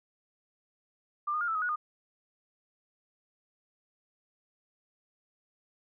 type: tone with pitch steps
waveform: sine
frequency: 1190 / 1227 / 1413 / 1319 / 1260 / 1457 / 1223 Hz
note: D6 / D#6 / F6 / E6 / D#6 / F#6 / D#6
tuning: +22 / -25 / +20 / +1 / +21 / -27 / -30 cents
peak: -28 dBFS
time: 1.27-1.76 s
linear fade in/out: 10 ms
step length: 70 ms
effects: none